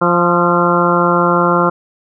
harmonic tone with a mistuned harmonic, 174.61 Hz, F3, in tune, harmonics 1 / 2 / 3 / 4 / 5 / 6 / 7 / 8, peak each -17 / -17 / -17 / -22 / -21 / -17 / -19 / -17 dBFS, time 0.01-1.7 s, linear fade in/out 10 ms, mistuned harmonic 8, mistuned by -33 cents, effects none

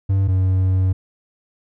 triangle tone pair in turn, 97 / 93.68 Hz, G2 / F#2, -18 / +22 cents, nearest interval minor second, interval 60 cents, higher first, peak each -12 dBFS, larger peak neither, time 0.09-0.28 / 0.28-0.93 s, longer second, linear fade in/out 10 ms, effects none

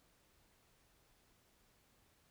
silence, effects pink hiss -72 dBFS RMS until 2.3 s

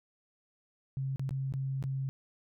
sine tone with dropouts, 134.5 Hz, C3, 48 cents sharp, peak -31 dBFS, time 0.97-2.09 s, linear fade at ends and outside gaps 0 ms, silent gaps 1.16-1.195 / 1.292-1.308 / 1.524-1.538 / 1.826-1.839 s, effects none

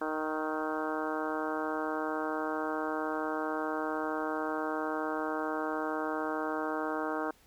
harmonic tone with a mistuned harmonic, 155.56 Hz, D#3, in tune, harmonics 2 / 3 / 4 / 5 / 6 / 7 / 8 / 9 / 10, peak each -36 / -38 / -39 / -40 / -41 / -41 / -42 / -43 / -43 dBFS, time 0.01-7.31 s, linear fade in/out 5 ms, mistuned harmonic 8, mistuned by +29 cents, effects pink hiss -63 dBFS RMS until 7.46 s

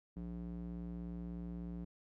square tone with band-pass filter, 58.27 Hz, A#1, in tune, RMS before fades -44 dBFS, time 0.16-1.85 s, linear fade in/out 10 ms, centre 200 Hz, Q 1.8, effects none

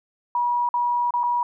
sine tone with dropouts, 965 Hz, B5, 40 cents flat, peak -19 dBFS, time 0.35-1.43 s, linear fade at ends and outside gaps 2 ms, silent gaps 0.69-0.74 / 1.107-1.138 / 1.233-1.237 s, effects none

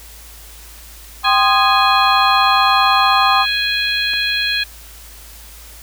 sine chord, C minor, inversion second, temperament equal with one note detuned, 784 / 1046.5 / 1230.9 Hz, G5 / C6 / Eb6, 0 / 0 / -19 cents, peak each -16 dBFS, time 1.23-3.46 s, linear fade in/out 50 ms
harmonic tone, 830.6 Hz, G#5, in tune, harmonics 2 / 3 / 4 / 5, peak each -21 / -21 / -21 / -21 dBFS, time 1.24-4.64 s, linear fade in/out 10 ms
clicks, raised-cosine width 0.3 ms, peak -24 / -15 dBFS, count 2, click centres 4.133 / 4.136 s
effects added 55 Hz sine -39 dBFS peak until 5.82 s + white hiss -40 dBFS RMS until 5.82 s

